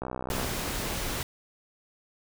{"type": "click train", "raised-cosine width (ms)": 1, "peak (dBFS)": -19, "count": 28, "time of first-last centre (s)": [0.02, 0.446], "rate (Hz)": 63.4}
{"type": "noise", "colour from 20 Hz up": "pink", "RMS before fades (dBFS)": -32, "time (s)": [0.3, 1.23], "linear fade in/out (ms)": 2}
{"effects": []}